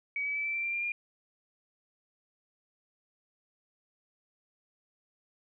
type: tone with pitch steps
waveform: sine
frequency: 2268 / 2288 / 2308 / 2328 / 2348 / 2368 / 2389 / 2410 Hz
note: C#7 / D7 / D7 / D7 / D7 / D7 / D7 / D7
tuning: +39 / -46 / -31 / -16 / -1 / +14 / +29 / +44 cents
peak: -30 dBFS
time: 0.16-0.92 s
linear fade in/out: 2 ms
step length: 95 ms
effects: none